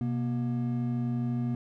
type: tone pair together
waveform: triangle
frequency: 126.5 / 238.8 Hz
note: B2 / A#3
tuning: +42 / +42 cents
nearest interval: major seventh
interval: 1100 cents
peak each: -28 dBFS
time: 0.01-1.55 s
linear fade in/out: 2 ms
effects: none